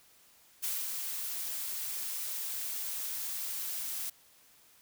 blue noise with ADSR envelope, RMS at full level -33 dBFS, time 0.62-4.1 s, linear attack 22 ms, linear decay 220 ms, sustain -4 dB, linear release 6 ms, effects white hiss -62 dBFS RMS until 4.81 s

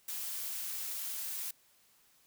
blue noise, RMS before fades -39 dBFS, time 0.08-1.51 s, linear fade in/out 5 ms, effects white hiss -67 dBFS RMS until 2.26 s

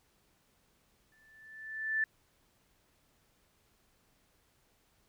sine tone with exponential growth, 1760 Hz, A6, in tune, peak -26 dBFS, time 1.12-2.04 s, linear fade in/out 2 ms, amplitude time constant 200 ms, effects pink hiss -71 dBFS RMS until 5.08 s

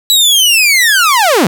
sawtooth linear sweep, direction down, 3951 to 146.83 Hz, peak -3 dBFS, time 0.1-1.47 s, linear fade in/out 0 ms, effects none

